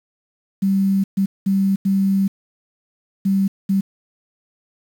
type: tone bursts at uneven times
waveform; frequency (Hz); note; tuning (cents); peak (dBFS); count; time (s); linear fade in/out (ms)
sine; 194.8; G3; -11; -14; 6; 0.62-1.04 / 1.17-1.26 / 1.46-1.76 / 1.85-2.28 / 3.25-3.48 / 3.69-3.81; 10
effects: 7-bit